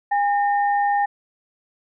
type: tone pair together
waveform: sine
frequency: 812.9 / 1825 Hz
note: G#5 / A#6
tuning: -37 / -37 cents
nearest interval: octave + major second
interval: 1400 cents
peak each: -17 / -27 dBFS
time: 0.11-1.06 s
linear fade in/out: 10 ms
effects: none

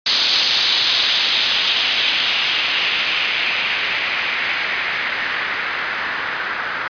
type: noise with low-pass filter sweep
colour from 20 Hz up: blue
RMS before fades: -19 dBFS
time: 0.06-6.88 s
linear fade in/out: 5 ms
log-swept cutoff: 4300 to 1500 Hz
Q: 2.3
effects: resampled to 11025 Hz

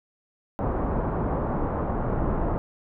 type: low-pass noise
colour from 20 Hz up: pink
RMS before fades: -26 dBFS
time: 0.59-2.58 s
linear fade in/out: 0 ms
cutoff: 1100 Hz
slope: 24 dB/octave
effects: none

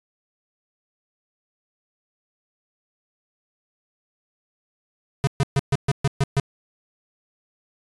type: tone bursts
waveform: square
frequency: 138.59 Hz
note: C#3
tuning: in tune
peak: -17 dBFS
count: 8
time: 5.24-6.398 s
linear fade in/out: 0 ms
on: 31 ms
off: 130 ms
effects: resampled to 24000 Hz

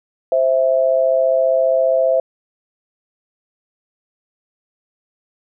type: tone pair together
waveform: sine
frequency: 523.3 / 658.2 Hz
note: C5 / E5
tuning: 0 / -3 cents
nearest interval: major third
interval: 397 cents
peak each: -15 dBFS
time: 0.32-2.2 s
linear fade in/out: 2 ms
effects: none

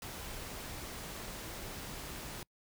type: noise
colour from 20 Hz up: pink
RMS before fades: -44 dBFS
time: 0.02-2.43 s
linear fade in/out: 2 ms
effects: noise-tail reverb RT60 0.1 s tail -26 dB re dry

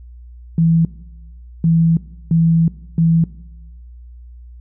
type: tone bursts at uneven times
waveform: sine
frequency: 164.81 Hz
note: E3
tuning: in tune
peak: -10 dBFS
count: 4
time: 0.58-0.85 / 1.64-1.97 / 2.31-2.68 / 2.98-3.24 s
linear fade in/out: 2 ms
effects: noise-tail reverb RT60 1.0 s tail -18 dB re dry + added 60 Hz sine -35 dBFS peak until 4.6 s

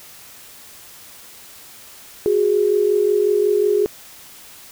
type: tone pair together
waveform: sine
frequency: 369.4 / 414.9 Hz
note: F#4 / G#4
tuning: -3 / -2 cents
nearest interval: major second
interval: 201 cents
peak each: -19 / -15 dBFS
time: 2.26-3.86 s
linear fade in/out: 0 ms
effects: white hiss -42 dBFS RMS until 4.71 s

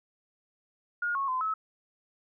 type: tone with pitch steps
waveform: sine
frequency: 1428 / 1098 / 1025 / 1294 Hz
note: F6 / C#6 / C6 / E6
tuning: +38 / -17 / -36 / -32 cents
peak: -27 dBFS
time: 1.02-1.54 s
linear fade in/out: 5 ms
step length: 130 ms
effects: none

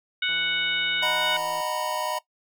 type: harmonic tone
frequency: 740 Hz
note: F#5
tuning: in tune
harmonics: 2 / 3 / 4 / 5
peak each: -28 / -28 / -28 / -28 dBFS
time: 0.22-1.37 s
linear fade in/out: 5 ms
type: click train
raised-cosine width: 1 ms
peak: -34 dBFS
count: 218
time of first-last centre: 0.29-1.605 s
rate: 165 Hz
type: chord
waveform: square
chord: B major seventh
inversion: first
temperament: just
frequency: 617.4 / 740.8 / 926 / 987.8 Hz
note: D#5 / F#5 / A#5 / B5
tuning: -14 / +2 / -12 / 0 cents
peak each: -32 / -35 / -34 / -31 dBFS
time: 1.02-2.19 s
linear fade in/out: 10 ms
effects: noise-tail reverb RT60 0.1 s tail -18 dB re dry

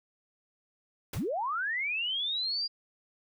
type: noise with exponential decay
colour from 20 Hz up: pink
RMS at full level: -35 dBFS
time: 1.13-1.3 s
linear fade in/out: 5 ms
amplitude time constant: 35 ms
type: linear sweep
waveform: sine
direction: up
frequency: 43.36 to 4860 Hz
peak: -29 dBFS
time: 1.15-2.68 s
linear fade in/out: 20 ms
effects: none

